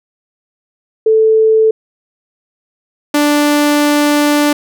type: tone pair in turn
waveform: sine / sawtooth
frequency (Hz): 440 / 293.7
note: A4 / D4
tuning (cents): 0 / 0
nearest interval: perfect fifth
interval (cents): 700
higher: first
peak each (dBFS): -6 / -5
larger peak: second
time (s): 1.06-1.71 / 3.14-4.53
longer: second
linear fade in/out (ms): 5
effects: none